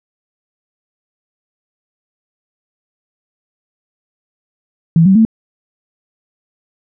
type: tone with pitch steps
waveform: sine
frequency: 164.81 / 191.52 / 222.6 Hz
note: E3 / G3 / A3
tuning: 0 / -40 / +20 cents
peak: -5 dBFS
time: 4.96-5.251 s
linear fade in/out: 2 ms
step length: 97 ms
effects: none

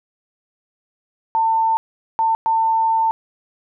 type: tone bursts at uneven times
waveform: sine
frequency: 897 Hz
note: A5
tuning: 33 cents sharp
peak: -14 dBFS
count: 3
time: 1.35-1.77 / 2.19-2.35 / 2.46-3.11 s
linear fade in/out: 0 ms
effects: none

